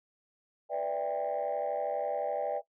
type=chord; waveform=sine; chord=E minor seventh; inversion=second; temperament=equal with one note detuned; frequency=493.9 / 587.3 / 659.3 / 795.9 Hz; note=B4 / D5 / E5 / G5; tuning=0 / 0 / 0 / +26 cents; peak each=-36 / -32 / -35 / -34 dBFS; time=0.69-2.62 s; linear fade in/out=50 ms; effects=noise-tail reverb RT60 0.1 s tail -19 dB re dry + tanh soft clip ceiling -24 dBFS